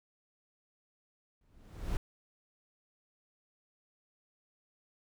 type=noise with exponential growth; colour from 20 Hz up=brown; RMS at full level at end=-31 dBFS; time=1.41-1.97 s; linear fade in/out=2 ms; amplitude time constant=120 ms; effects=none